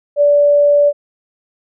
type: tone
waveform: sine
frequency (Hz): 580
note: D5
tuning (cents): -22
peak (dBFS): -7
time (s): 0.16-0.93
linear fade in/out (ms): 50
effects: none